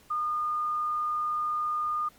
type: tone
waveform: sine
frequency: 1219 Hz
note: D#6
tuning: 36 cents flat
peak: -26 dBFS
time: 0.1-2.09 s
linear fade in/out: 10 ms
effects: pink hiss -58 dBFS RMS until 2.18 s + MP3 96 kbps